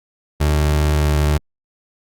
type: tone with pitch glide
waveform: 30% pulse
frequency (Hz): 74.9 to 74.43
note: D2 to D2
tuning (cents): +35 to +24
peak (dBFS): -11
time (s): 0.4-1.38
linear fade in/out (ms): 10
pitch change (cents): -11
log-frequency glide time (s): 0.99-1.14
effects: Opus 48 kbps

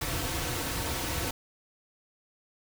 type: noise with comb filter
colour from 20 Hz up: pink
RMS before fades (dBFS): -32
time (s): 0.01-1.31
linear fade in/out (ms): 5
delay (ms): 4.9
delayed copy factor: -0.65
effects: none

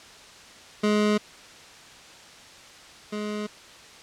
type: tone pair in turn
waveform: 25% pulse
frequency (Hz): 210 / 210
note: G#3 / G#3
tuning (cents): +19 / +19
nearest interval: unison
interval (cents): 0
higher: neither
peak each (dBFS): -16 / -25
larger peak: first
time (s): 0.83-1.18 / 3.12-3.47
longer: neither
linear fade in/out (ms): 10
effects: white hiss -47 dBFS RMS until 4.02 s + low-pass 6000 Hz 12 dB/octave

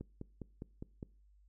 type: click train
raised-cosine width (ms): 3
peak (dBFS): -30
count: 6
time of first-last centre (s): 0.01-1.028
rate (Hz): 4.91
effects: noise-tail reverb RT60 0.4 s tail -23 dB re dry + added 50 Hz sine -62 dBFS peak until 1.48 s

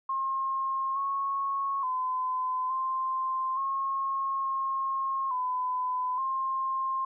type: tone with pitch steps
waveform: sine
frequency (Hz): 1070 / 1099 / 1020 / 1047 / 1083 / 1076 / 1007 / 1061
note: C6 / C#6 / C6 / C6 / C#6 / C6 / B5 / C6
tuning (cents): +38 / -15 / -44 / +1 / -41 / +48 / +33 / +24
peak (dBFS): -27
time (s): 0.09-7.05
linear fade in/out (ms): 5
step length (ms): 870
effects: none

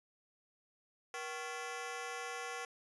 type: ring-modulated tone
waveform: 15% pulse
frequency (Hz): 622.3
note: D#5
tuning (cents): 0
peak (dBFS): -31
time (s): 1.14-2.65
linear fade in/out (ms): 2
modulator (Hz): 145
effects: resampled to 22050 Hz

